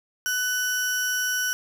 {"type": "tone pair together", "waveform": "35% pulse", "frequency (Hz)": [1500, 5658], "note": ["F#6", "F8"], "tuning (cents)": [23, 22], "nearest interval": "octave + major seventh", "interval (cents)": 2299, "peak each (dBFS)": [-23, -26], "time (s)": [0.26, 1.53], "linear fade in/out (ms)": 0, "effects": []}